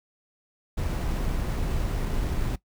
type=noise with sample-and-hold; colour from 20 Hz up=brown; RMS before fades=-27 dBFS; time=0.77-2.56 s; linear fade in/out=10 ms; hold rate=11025 Hz; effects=noise-tail reverb RT60 0.1 s tail -18 dB re dry